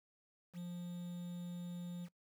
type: tone with quantisation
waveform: triangle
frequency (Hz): 175.4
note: F3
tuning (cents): +8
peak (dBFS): -40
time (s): 0.53-2.09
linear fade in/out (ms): 50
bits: 10
effects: noise-tail reverb RT60 0.1 s tail -23 dB re dry